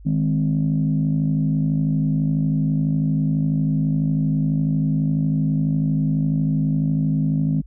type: chord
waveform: sine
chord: Ab major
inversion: second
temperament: equal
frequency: 155.56 / 207.7 / 261.6 Hz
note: Eb3 / Ab3 / C4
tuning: 0 / 0 / 0 cents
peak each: -18 / -24 / -23 dBFS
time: 0.05-7.62 s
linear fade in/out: 20 ms
effects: tanh soft clip ceiling -10 dBFS + added 50 Hz sine -39 dBFS peak until 7.66 s